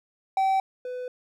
triangle tone pair in turn, 770 / 500.3 Hz, G5 / B4, -31 / +22 cents, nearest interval perfect fifth, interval 747 cents, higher first, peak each -18 / -29 dBFS, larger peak first, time 0.37-0.6 / 0.85-1.08 s, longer neither, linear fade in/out 2 ms, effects none

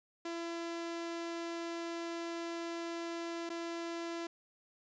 sawtooth tone with dropouts, 337 Hz, E4, 38 cents sharp, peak -34 dBFS, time 0.25-4.27 s, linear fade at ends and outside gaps 5 ms, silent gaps 3.493-3.5 s, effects resampled to 16000 Hz + 11-bit

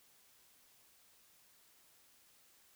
silence, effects white hiss -67 dBFS RMS until 2.75 s

